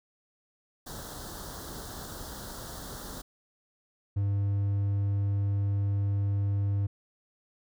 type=band-stop noise; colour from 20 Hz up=pink; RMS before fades=-41 dBFS; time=0.86-3.22 s; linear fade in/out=10 ms; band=1700 to 3400 Hz; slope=48 dB/octave
type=tone; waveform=triangle; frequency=100 Hz; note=G2; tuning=35 cents sharp; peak=-23 dBFS; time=4.16-6.87 s; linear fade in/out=10 ms
effects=none